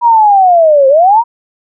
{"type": "linear two-way sweep", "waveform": "sine", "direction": "down then up", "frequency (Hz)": [967, 523.3, 967], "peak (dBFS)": -3, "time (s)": [0.01, 1.24], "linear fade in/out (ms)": 50, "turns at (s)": 0.88, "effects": []}